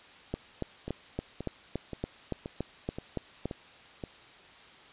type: two click trains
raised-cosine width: 2 ms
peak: -18 / -23 dBFS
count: 12 / 7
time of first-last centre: 0.34-3.456 / 0.88-4.038 s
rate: 3.53 / 1.9 Hz
effects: white hiss -53 dBFS RMS until 4.92 s + resampled to 8000 Hz